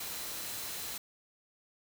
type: tone in noise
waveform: sine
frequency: 4058 Hz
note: B7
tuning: 46 cents sharp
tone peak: -50 dBFS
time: 0-0.98 s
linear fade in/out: 5 ms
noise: white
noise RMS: -40 dBFS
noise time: 0-0.98 s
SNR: -13 dB
effects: none